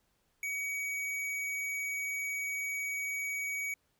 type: tone with hard clipping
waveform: sine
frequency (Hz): 2259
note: C#7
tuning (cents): +32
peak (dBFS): -35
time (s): 0.43-3.74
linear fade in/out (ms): 2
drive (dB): 12
effects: pink hiss -75 dBFS RMS until 3.99 s